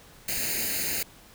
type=noise with comb filter; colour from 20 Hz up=white; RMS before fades=-29 dBFS; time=0.28-1.03 s; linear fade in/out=5 ms; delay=0.44 ms; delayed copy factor=+0.85; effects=pink hiss -52 dBFS RMS until 1.34 s